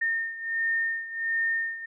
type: beating tone pair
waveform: sine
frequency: 1823 / 1824.4 Hz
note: A#6 / A#6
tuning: -39 / -38 cents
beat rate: 1.4 Hz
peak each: -27 / -31 dBFS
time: 0.01-1.86 s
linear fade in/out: 10 ms
effects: none